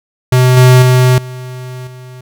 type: tone with level steps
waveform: square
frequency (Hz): 127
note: B2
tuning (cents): +49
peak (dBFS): -6 / -3 / -6 / -24 / -30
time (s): 0.32-2.21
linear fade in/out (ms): 5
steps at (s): 0.57 / 0.82 / 1.18 / 1.87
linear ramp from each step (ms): 2
effects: none